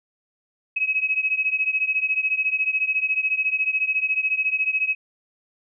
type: beating tone pair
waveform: sine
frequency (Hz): 2549 / 2563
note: D#7 / E7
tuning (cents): +41 / -49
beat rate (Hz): 14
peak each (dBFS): -22 / -24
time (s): 0.76-4.95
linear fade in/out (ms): 10
effects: none